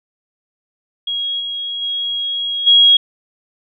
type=tone with level steps; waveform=sine; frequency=3299 Hz; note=G#7; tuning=12 cents flat; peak=-18 / -21 / -18 / -6 dBFS; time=1.07-2.97 s; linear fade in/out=5 ms; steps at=1.39 / 1.81 / 2.66 s; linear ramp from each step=20 ms; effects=none